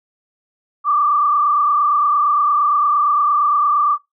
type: tone with frequency modulation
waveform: sine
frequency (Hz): 1174.7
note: D6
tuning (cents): 0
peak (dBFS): -12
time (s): 0.84-3.98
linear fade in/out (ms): 50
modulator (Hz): 28.7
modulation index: 1.4
effects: noise-tail reverb RT60 0.2 s tail -26 dB re dry